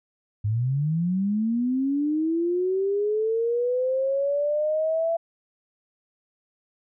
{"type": "linear sweep", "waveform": "sine", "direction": "up", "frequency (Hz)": [100.5, 672], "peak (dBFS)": -21, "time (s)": [0.44, 5.17], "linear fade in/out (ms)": 10, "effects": []}